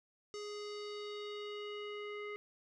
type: tone with low-pass filter sweep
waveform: square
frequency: 415.6 Hz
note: G#4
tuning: 1 cent sharp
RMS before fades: -44 dBFS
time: 0.34-2.36 s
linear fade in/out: 0 ms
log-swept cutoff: 5800 to 2200 Hz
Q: 3.1
effects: none